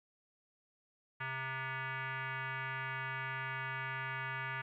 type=tone with frequency modulation; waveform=sine; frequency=130.81 Hz; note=C3; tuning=in tune; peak=-37 dBFS; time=1.2-4.62 s; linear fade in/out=10 ms; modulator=530 Hz; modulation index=4.1; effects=13-bit